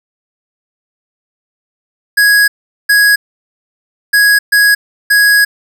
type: tone bursts at uneven times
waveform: square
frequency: 1662 Hz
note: G#6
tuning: 1 cent sharp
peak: -6 dBFS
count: 5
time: 2.17-2.48 / 2.89-3.16 / 4.13-4.39 / 4.52-4.75 / 5.1-5.45 s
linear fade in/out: 10 ms
effects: none